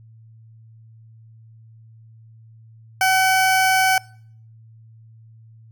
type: tone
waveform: 20% pulse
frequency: 757 Hz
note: F#5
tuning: 39 cents sharp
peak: -10 dBFS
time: 3.01-3.98 s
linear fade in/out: 2 ms
effects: noise-tail reverb RT60 0.6 s tail -24 dB re dry + added 112 Hz sine -44 dBFS peak until 5.71 s